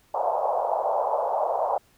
pink band-pass noise, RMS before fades -25 dBFS, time 0.14-1.78 s, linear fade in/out 5 ms, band 540 to 960 Hz, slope 48 dB/octave, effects pink hiss -61 dBFS RMS until 1.97 s

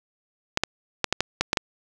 clicks, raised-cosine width 0.2 ms, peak -3 dBFS, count 8, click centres 0.574 / 0.636 / 1.043 / 1.126 / 1.206 / 1.41 / 1.531 / 1.572 s, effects none

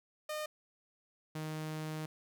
sawtooth tone pair in turn, 610 / 155.79 Hz, D#5 / D#3, -34 / +3 cents, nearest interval 2 octaves, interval 2363 cents, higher first, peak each -33 / -34 dBFS, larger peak first, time 0.29-0.46 / 1.35-2.06 s, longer second, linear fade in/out 5 ms, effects none

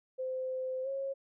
sine tone with pitch glide, 517 to 544 Hz, C5 to C#5, -21 to -33 cents, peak -33 dBFS, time 0.18-1.14 s, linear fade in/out 20 ms, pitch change +88 cents, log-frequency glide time 0.83-0.88 s, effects none

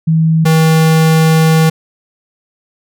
sine / square tone pair in turn, 161 / 159.98 Hz, E3 / D#3, -41 / +48 cents, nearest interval unison, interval 11 cents, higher first, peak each -7 dBFS, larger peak neither, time 0.07-0.45 / 0.45-1.7 s, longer second, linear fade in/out 10 ms, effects none

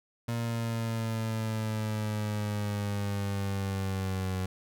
30% pulse linear sweep, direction down, 117.4 to 92.9 Hz, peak -27 dBFS, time 0.28-4.46 s, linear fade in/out 5 ms, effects none

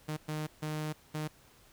sawtooth tone bursts at uneven times, 153.6 Hz, D#3, 22 cents flat, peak -30 dBFS, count 4, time 0.08-0.17 / 0.28-0.47 / 0.62-0.93 / 1.14-1.28 s, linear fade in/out 10 ms, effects pink hiss -61 dBFS RMS until 1.72 s

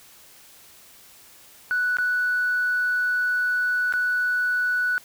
sine tone with dropouts, 1480 Hz, F#6, in tune, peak -19 dBFS, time 1.71-4.98 s, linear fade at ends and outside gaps 0 ms, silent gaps 1.969-1.985 / 3.925-3.937 s, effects tanh soft clip ceiling -16 dBFS + white hiss -50 dBFS RMS until 5.04 s

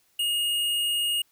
square tone, 2858 Hz, F7, 39 cents sharp, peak -24 dBFS, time 0.19-1.22 s, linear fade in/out 5 ms, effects white hiss -66 dBFS RMS until 1.31 s

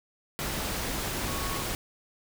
sine tone in noise, 1108.7 Hz, C#6, in tune, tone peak -39 dBFS, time 1.28-1.62 s, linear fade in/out 0 ms, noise pink, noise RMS -32 dBFS, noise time 0.39-1.75 s, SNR -10 dB, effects none

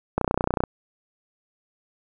click train, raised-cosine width 1 ms, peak -7 dBFS, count 15, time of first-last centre 0.18-0.638 s, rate 30.6 Hz, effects none

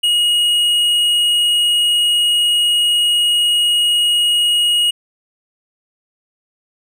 sine tone with tanh clipping, 2886 Hz, F#7, 44 cents flat, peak -13 dBFS, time 0.03-4.91 s, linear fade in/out 10 ms, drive 9 dB, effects none

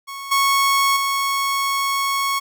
sawtooth tone with level steps, 1103 Hz, C#6, 9 cents flat, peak -26 / -11 / -15 dBFS, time 0.07-2.4 s, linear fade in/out 20 ms, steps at 0.31 / 0.96 s, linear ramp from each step 10 ms, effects none

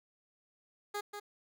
15% pulse tone with echo, 412 Hz, G#4, 14 cents flat, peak -29 dBFS, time 0.94-1.01 s, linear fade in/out 10 ms, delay 190 ms, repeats 1, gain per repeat -6 dB, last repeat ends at 1.2 s, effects none

